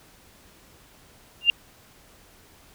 sine tone with exponential growth, 2794 Hz, F7, in tune, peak -9 dBFS, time 1.41-1.5 s, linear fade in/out 1 ms, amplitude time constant 18 ms, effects pink hiss -54 dBFS RMS until 2.74 s

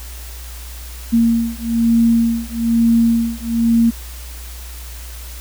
sine beating tone pair, 230.2 / 231.3 Hz, A#3 / A#3, -22 / -13 cents, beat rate 1.1 Hz, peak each -15 dBFS, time 1.12-3.91 s, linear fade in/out 20 ms, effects added 60 Hz sine -30 dBFS peak until 5.4 s + white hiss -37 dBFS RMS until 5.4 s

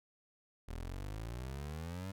25% pulse exponential sweep, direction up, 39.17 to 98.4 Hz, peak -37 dBFS, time 0.68-2.12 s, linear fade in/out 10 ms, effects none

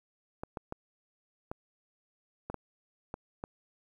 clicks, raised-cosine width 1 ms, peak -23 dBFS, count 8, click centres 0.435 / 0.572 / 0.724 / 1.515 / 2.5 / 2.543 / 3.141 / 3.439 s, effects 10-bit

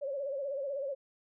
sine tone with vibrato, 554.4 Hz, C#5, in tune, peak -33 dBFS, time 0.01-0.95 s, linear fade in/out 20 ms, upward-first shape sine, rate 16 Hz, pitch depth 85 cents each way, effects none

